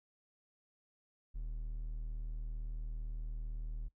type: tone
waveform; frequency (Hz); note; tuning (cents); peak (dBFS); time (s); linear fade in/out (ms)
triangle; 38.89; D#1; 0; -36; 1.34-3.89; 20
effects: noise-tail reverb RT60 0.1 s tail -22 dB re dry